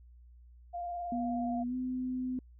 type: tone with vibrato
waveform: sine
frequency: 698.5 Hz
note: F5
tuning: in tune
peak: -35 dBFS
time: 0.73-1.64 s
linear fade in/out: 20 ms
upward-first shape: square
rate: 19 Hz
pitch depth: 21 cents each way
type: tone with pitch glide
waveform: sine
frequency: 243.6 to 254.5 Hz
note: B3 to C4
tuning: -24 to -48 cents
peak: -32 dBFS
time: 1.12-2.39 s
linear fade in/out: 2 ms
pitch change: +76 cents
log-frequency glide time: 1.67-1.75 s
effects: added 60 Hz sine -53 dBFS peak until 2.59 s